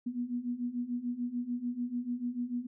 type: beating tone pair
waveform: sine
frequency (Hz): 239.3 / 246.1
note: A#3 / B3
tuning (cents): +46 / -6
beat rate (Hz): 6.8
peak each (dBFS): -37 / -34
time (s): 0.06-2.67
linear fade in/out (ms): 10
effects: none

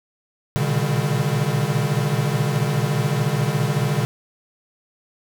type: tone cluster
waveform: square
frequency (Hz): 117.2 / 122.1 / 140.5 / 154.5 / 200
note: A#2 / B2 / C#3 / D#3 / G3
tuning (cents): +10 / -19 / +24 / -12 / +35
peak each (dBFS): -30 / -27 / -23 / -25 / -29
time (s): 0.56-4.05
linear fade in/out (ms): 0
effects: none

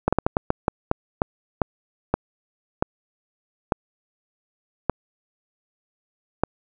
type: slowing click train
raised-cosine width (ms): 1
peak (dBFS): -4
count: 15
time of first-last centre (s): 0.08-6.436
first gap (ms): 46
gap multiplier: 1.31
effects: none

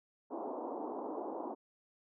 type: band-pass noise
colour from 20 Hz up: pink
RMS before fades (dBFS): -41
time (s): 0.3-1.55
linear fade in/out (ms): 20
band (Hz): 260 to 1000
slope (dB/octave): 48
effects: none

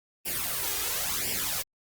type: noise with flanger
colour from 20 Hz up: white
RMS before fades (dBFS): -30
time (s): 0.25-1.63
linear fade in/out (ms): 20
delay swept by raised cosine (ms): 0.38 to 2.48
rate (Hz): 0.96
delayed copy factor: +0.75
effects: Opus 32 kbps

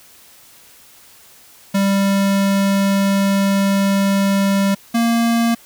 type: tone pair in turn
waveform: square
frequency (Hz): 197 / 232.2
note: G3 / A#3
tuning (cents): +9 / -7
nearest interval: minor third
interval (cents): 284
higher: second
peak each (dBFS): -14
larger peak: neither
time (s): 1.74-4.75 / 4.94-5.55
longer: first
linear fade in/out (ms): 10
effects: white hiss -46 dBFS RMS until 5.65 s

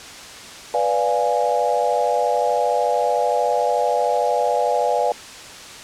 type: chord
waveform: sine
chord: B diminished seventh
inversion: none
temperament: equal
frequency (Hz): 493.9 / 587.3 / 698.5 / 830.6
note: B4 / D5 / F5 / Ab5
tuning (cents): 0 / 0 / 0 / 0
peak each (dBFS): -22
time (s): 0.74-5.12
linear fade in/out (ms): 2
effects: white hiss -37 dBFS RMS until 5.83 s + low-pass 7000 Hz 12 dB/octave

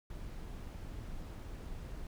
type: noise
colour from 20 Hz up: brown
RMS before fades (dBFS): -44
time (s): 0.1-2.07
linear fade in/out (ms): 2
effects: none

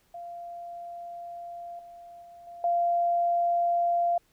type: tone with level steps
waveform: sine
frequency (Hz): 692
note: F5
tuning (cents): -16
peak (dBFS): -37 / -44 / -46 / -41 / -22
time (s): 0.14-4.18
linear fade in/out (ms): 5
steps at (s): 1.79 / 2.22 / 2.47 / 2.64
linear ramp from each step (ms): 2
effects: pink hiss -67 dBFS RMS until 4.32 s

